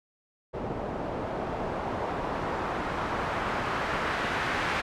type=noise with low-pass filter sweep; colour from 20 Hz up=white; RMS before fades=-31 dBFS; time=0.53-4.82 s; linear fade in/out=20 ms; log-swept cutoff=580 to 1800 Hz; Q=1.1; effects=none